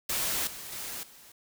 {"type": "noise with level steps", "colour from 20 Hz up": "white", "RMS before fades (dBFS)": [-30, -42, -38, -53], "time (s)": [0.09, 1.32], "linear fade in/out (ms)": 5, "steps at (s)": [0.47, 0.72, 1.03], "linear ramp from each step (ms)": 2, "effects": []}